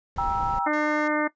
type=noise; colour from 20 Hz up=brown; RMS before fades=-34 dBFS; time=0.16-0.59 s; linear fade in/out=2 ms
type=chord; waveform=sine; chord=E diminished; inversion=first; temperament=just; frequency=791.1 / 949.3 / 1318.5 Hz; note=G5 / Bb5 / E6; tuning=+16 / +31 / 0 cents; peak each=-27 / -26 / -28 dBFS; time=0.18-0.68 s; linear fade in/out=5 ms
type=harmonic tone; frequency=301.6 Hz; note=D4; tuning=46 cents sharp; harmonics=1 / 2 / 3 / 4 / 5 / 6 / 7; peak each=-25 / -28 / -30 / -31 / -32 / -33 / -33 dBFS; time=0.66-1.28 s; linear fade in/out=10 ms
type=tone; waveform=5% pulse; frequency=550 Hz; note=C#5; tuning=14 cents flat; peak=-32 dBFS; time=0.73-1.08 s; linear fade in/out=5 ms
effects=noise-tail reverb RT60 0.1 s tail -17 dB re dry + resampled to 16000 Hz